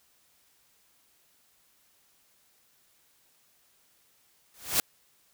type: noise with exponential growth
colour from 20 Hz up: white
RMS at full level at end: -21 dBFS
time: 4.54-4.8 s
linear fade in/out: 1 ms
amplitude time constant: 56 ms
effects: white hiss -66 dBFS RMS until 5.33 s